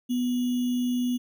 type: tone with sample-and-hold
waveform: sine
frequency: 246.9 Hz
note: B3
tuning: in tune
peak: -23 dBFS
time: 0.09-1.18 s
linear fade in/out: 20 ms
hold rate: 3150 Hz
effects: none